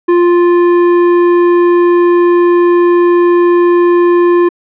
sine tone with tanh clipping, 349.2 Hz, F4, in tune, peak -7 dBFS, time 0.08-4.49 s, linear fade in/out 10 ms, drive 14 dB, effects low-pass 2000 Hz 12 dB/octave

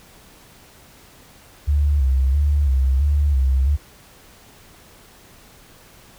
sine tone with vibrato, 69.3 Hz, C#2, in tune, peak -14 dBFS, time 1.67-3.77 s, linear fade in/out 20 ms, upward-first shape square, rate 1.5 Hz, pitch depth 81 cents each way, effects pink hiss -48 dBFS RMS until 6.18 s

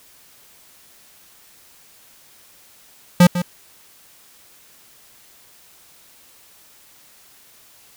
square tone with echo, 177 Hz, F3, 23 cents sharp, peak -7 dBFS, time 3.2-3.27 s, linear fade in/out 5 ms, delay 150 ms, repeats 1, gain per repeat -12 dB, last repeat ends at 3.42 s, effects white hiss -50 dBFS RMS until 7.96 s

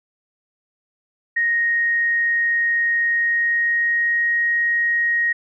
sine tone with pitch glide, 1868 to 1878.8 Hz, A#6 to A#6, +3 to +13 cents, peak -16 dBFS, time 1.36-5.33 s, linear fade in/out 10 ms, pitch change +10 cents, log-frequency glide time 3.03-4.33 s, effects none

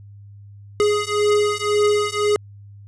square beating tone pair, 415.3 / 417.2 Hz, G#4 / G#4, 0 / +8 cents, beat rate 1.9 Hz, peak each -20 dBFS, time 0.8-2.36 s, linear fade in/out 0 ms, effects added 101 Hz sine -39 dBFS peak until 2.87 s + resampled to 22050 Hz

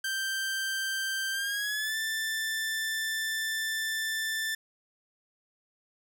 sawtooth tone with pitch glide, 1568 to 1770.2 Hz, G6 to A6, 0 to +10 cents, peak -26 dBFS, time 0.04-4.55 s, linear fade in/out 5 ms, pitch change +210 cents, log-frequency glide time 1.31-1.97 s, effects none

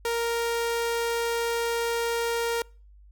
sawtooth tone, 466.2 Hz, A#4, in tune, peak -21 dBFS, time 0.05-2.62 s, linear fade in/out 2 ms, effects noise-tail reverb RT60 0.4 s tail -26 dB re dry + added 50 Hz sine -49 dBFS peak until 3.11 s

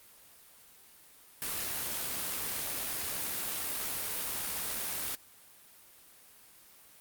white noise with amplitude modulation, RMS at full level -34 dBFS, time 1.42-5.15 s, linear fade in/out 0 ms, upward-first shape sine, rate 71.1 Hz, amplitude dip 25%, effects white hiss -57 dBFS RMS until 7 s + Opus 32 kbps

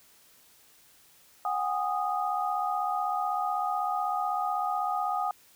sine tone cluster, 734 / 810 / 1240 Hz, F#5 / G#5 / D#6, -14 / -43 / -6 cents, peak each -31 dBFS, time 1.45-5.31 s, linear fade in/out 2 ms, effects white hiss -59 dBFS RMS until 5.55 s

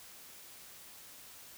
silence, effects white hiss -53 dBFS RMS until 1.57 s

